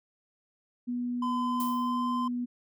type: tone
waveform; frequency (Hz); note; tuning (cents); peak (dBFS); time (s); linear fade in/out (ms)
sine; 244.1; B3; -20; -29; 0.87-2.46; 20
type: tone with pitch glide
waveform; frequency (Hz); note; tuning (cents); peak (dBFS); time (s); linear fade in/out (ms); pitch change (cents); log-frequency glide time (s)
triangle; 1019 to 1034.4; C6 to C6; -46 to -20; -28; 1.22-2.28; 5; +26; 1.37-2.06
type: noise with exponential decay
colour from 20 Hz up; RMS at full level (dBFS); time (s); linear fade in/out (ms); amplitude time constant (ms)
violet; -36; 1.6-1.97; 1; 79
effects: none